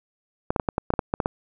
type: clicks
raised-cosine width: 1 ms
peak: -8 dBFS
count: 11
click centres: 0.505 / 0.562 / 0.598 / 0.688 / 0.781 / 0.904 / 0.938 / 0.992 / 1.139 / 1.202 / 1.259 s
effects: none